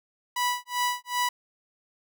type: tone with tremolo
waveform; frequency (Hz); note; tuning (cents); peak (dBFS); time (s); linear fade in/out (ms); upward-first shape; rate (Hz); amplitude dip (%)
sawtooth; 983; B5; -8; -19; 0.36-1.29; 5; sine; 2.6; 100
effects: none